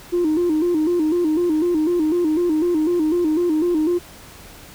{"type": "tone with vibrato", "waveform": "sine", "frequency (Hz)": 329.6, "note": "E4", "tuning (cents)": 0, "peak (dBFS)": -14, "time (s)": [0.12, 3.99], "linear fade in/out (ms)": 20, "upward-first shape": "square", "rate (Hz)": 4, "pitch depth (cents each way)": 110, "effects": ["tanh soft clip ceiling -13 dBFS", "pink hiss -42 dBFS RMS until 4.74 s"]}